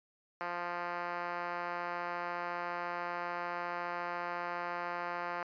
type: tone with band-pass filter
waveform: 5% pulse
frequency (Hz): 174.61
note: F3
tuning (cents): 0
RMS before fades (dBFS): -38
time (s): 0.41-5.43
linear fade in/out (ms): 0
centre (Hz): 920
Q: 0.84
effects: resampled to 11025 Hz